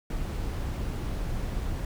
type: noise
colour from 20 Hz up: brown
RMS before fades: -31 dBFS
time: 0.1-1.85 s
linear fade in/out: 2 ms
effects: none